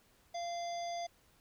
harmonic tone, 690 Hz, F5, 21 cents flat, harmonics 1 / 3 / 5 / 7 / 9, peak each -37 / -51 / -52 / -51 / -53 dBFS, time 0.34-1.07 s, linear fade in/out 10 ms, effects pink hiss -68 dBFS RMS until 1.4 s

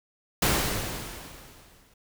pink noise with exponential decay, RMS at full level -21 dBFS, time 0.42-1.94 s, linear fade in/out 5 ms, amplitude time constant 330 ms, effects none

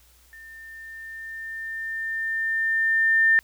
sine tone with level ramp, 1800 Hz, A6, 39 cents sharp, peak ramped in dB -42 to -14 dBFS, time 0.33-3.39 s, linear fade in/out 0 ms, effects added 60 Hz sine -57 dBFS peak until 3.43 s + white hiss -58 dBFS RMS until 3.43 s

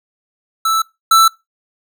square tone pair in turn, 1318.5 / 1324.8 Hz, E6 / E6, 0 / +8 cents, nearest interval unison, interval 8 cents, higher second, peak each -13 / -7 dBFS, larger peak second, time 0.65-0.82 / 1.11-1.28 s, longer neither, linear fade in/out 5 ms, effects noise-tail reverb RT60 0.2 s tail -21 dB re dry

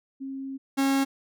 sine / 45% pulse tone pair in turn, 269.4 / 272.4 Hz, C#4 / C#4, -49 / -30 cents, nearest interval unison, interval 19 cents, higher second, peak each -32 / -21 dBFS, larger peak second, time 0.2-0.58 / 0.77-1.05 s, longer first, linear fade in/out 20 ms, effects none

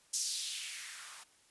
violet noise with band-pass filter sweep, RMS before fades -40 dBFS, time 0.13-1.24 s, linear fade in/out 10 ms, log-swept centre 6200 to 920 Hz, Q 2.3, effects white hiss -66 dBFS RMS until 1.5 s + resampled to 24000 Hz

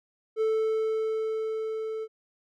triangle tone with level ramp, 440 Hz, A4, in tune, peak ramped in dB -20 to -29 dBFS, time 0.36-2.08 s, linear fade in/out 50 ms, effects none

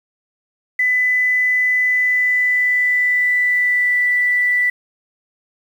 sine tone with pitch glide, 2000 to 1974.7 Hz, B6 to B6, +21 to -1 cents, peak -13 dBFS, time 0.79-4.7 s, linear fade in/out 5 ms, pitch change -22 cents, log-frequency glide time 1.85-4.02 s, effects 7-bit

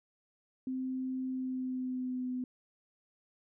sine tone with pitch glide, 259.2 to 252.3 Hz, C4 to B3, -16 to +37 cents, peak -33 dBFS, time 0.67-2.44 s, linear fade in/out 2 ms, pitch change -47 cents, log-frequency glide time 1.3-2.31 s, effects none

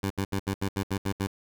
15% pulse tone bursts, 97.9 Hz, G2, 2 cents flat, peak -20 dBFS, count 9, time 0.03-1.271 s, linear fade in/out 5 ms, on 73 ms, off 73 ms, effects none

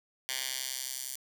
10% pulse tone with high-pass filter sweep, 130.81 Hz, C3, in tune, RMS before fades -37 dBFS, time 0.29-1.16 s, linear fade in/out 0 ms, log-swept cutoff 2700 to 7300 Hz, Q 0.83, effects 9-bit

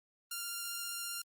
5% pulse tone with vibrato, 1394 Hz, F6, 4 cents flat, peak -27 dBFS, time 0.31-1.22 s, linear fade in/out 5 ms, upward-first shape sine, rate 15 Hz, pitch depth 9 cents each way, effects Opus 32 kbps

